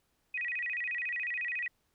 sine tone with vibrato, 2200 Hz, C#7, 14 cents flat, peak -32 dBFS, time 0.34-1.68 s, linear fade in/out 5 ms, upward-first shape square, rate 14 Hz, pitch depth 230 cents each way, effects pink hiss -75 dBFS RMS until 1.94 s

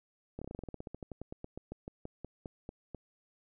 slowing click train, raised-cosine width 2 ms, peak -28 dBFS, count 26, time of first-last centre 0.39-2.947 s, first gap 26 ms, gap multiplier 1.1, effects none

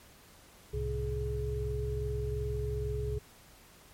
sine tone cluster, 65.2 / 108.6 / 131.1 / 419.8 Hz, C2 / A2 / C3 / G#4, -5 / -22 / +4 / +19 cents, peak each -34 / -40 / -38 / -36 dBFS, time 0.73-3.19 s, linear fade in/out 10 ms, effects pink hiss -57 dBFS RMS until 3.93 s + MP3 64 kbps

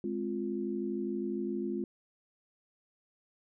sine chord, F minor, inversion first, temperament just, 209.5 / 261.9 / 349.2 Hz, Ab3 / C4 / F4, +15 / +2 / 0 cents, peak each -36 / -38 / -35 dBFS, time 0.04-1.84 s, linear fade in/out 2 ms, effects none

